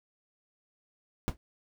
brown noise with exponential decay, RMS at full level -25 dBFS, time 1.28-1.37 s, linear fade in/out 0 ms, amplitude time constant 18 ms, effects none

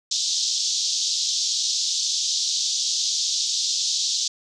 white band-pass noise, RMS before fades -24 dBFS, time 0.11-4.28 s, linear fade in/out 5 ms, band 3500 to 6600 Hz, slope 48 dB/octave, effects none

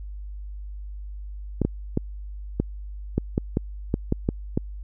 clicks, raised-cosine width 3 ms, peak -8 dBFS, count 11, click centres 1.617 / 1.65 / 1.974 / 2.6 / 3.18 / 3.379 / 3.571 / 3.941 / 4.124 / 4.289 / 4.575 s, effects added 50 Hz sine -33 dBFS peak until 4.83 s

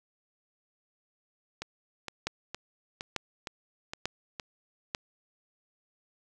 two click trains, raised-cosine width 0.2 ms, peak -19 / -13 dBFS, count 7 / 4, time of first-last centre 1.62-4.398 / 2.27-4.949 s, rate 2.16 / 1.12 Hz, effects none

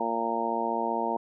harmonic tone, 115.3 Hz, A#2, 19 cents flat, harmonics 2 / 3 / 4 / 5 / 6 / 7 / 8, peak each -35 / -35 / -35 / -36 / -33 / -35 / -30 dBFS, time 0-1.17 s, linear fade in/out 5 ms, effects none

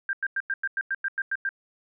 sine tone bursts, 1587 Hz, G6, 21 cents sharp, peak -24 dBFS, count 11, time 0.09-1.491 s, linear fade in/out 2 ms, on 41 ms, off 95 ms, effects none

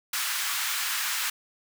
pink high-pass noise, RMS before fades -29 dBFS, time 0.13-1.3 s, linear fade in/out 5 ms, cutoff 1200 Hz, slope 24 dB/octave, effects none

